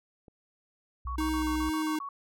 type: click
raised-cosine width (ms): 2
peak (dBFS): -38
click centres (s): 0.282
type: tone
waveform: sine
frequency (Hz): 62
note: B1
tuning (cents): +7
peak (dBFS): -33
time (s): 1.05-1.7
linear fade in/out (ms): 5
type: tone bursts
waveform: sine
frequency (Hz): 1116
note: C#6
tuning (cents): +11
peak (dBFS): -35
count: 8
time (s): 1.07-2.089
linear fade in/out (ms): 2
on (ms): 88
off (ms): 45
type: tone with vibrato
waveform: square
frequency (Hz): 311.1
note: D#4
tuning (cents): 0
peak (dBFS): -29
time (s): 1.18-1.99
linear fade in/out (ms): 5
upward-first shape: triangle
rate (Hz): 2.2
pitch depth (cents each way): 14
effects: none